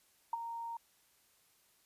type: tone with ADSR envelope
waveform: sine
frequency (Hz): 927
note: A#5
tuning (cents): -10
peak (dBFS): -29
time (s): 0.33-0.77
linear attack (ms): 4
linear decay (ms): 20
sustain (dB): -10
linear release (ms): 4
effects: white hiss -70 dBFS RMS until 1.85 s + resampled to 32000 Hz